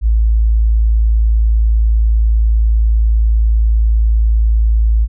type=tone; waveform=sine; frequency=55 Hz; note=A1; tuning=in tune; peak=-8 dBFS; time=0.01-5.08 s; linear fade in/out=50 ms; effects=none